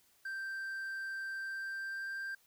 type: tone with pitch glide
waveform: triangle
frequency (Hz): 1568 to 1580.7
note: G6 to G6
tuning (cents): 0 to +14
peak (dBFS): -36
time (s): 0.25-2.35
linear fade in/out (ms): 5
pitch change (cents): +14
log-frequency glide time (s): 1.39-2.21
effects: white hiss -69 dBFS RMS until 2.46 s